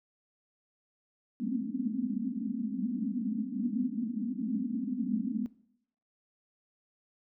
pink band-pass noise, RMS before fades -33 dBFS, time 1.4-5.46 s, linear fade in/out 0 ms, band 200 to 270 Hz, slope 96 dB/octave, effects noise-tail reverb RT60 0.7 s tail -19 dB re dry

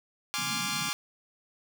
10% pulse chord, D half-diminished seventh, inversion second, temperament equal, 830.6 / 1046.5 / 1174.7 / 1396.9 Hz, Ab5 / C6 / D6 / F6, 0 / 0 / 0 / 0 cents, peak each -29 / -29 / -25 / -27 dBFS, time 0.34-0.93 s, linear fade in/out 0 ms
pink band-pass noise, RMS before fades -41 dBFS, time 0.38-0.89 s, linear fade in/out 0 ms, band 130 to 280 Hz, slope 96 dB/octave
effects none

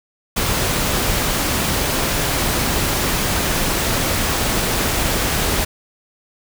pink noise, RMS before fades -19 dBFS, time 0.36-5.65 s, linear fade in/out 10 ms, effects none

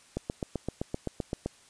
click train, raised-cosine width 2 ms, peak -17 dBFS, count 11, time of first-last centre 0.17-1.46 s, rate 7.75 Hz, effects white hiss -58 dBFS RMS until 1.69 s + resampled to 22050 Hz

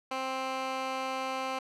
15% pulse tone with band-pass filter, 262.7 Hz, C4, 7 cents sharp, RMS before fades -34 dBFS, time 0.11-1.59 s, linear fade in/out 5 ms, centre 1600 Hz, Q 0.62, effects none

